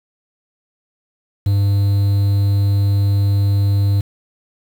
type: tone with quantisation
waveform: triangle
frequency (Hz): 100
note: G2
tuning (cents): +35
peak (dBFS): -10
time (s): 1.46-4.01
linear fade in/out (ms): 5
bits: 6
effects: none